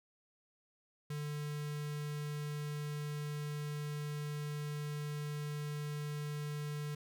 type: tone with notch filter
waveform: square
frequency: 148 Hz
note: D3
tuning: 14 cents sharp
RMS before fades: -40 dBFS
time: 1.1-6.95 s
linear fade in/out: 5 ms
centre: 690 Hz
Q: 1.6
effects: none